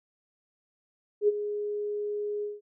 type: tone with ADSR envelope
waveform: sine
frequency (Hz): 415.3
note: G#4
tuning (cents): 0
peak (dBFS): -17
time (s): 1.21-2.61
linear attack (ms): 72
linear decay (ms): 27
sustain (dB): -12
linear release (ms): 180
effects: none